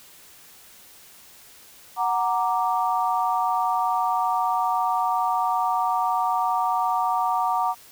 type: chord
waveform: sine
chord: Gb augmented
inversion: none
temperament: equal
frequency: 740 / 932.3 / 1174.7 Hz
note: Gb5 / Bb5 / D6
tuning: 0 / 0 / 0 cents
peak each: -24 / -24 / -26 dBFS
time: 1.96-7.75 s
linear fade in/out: 50 ms
effects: white hiss -49 dBFS RMS until 7.91 s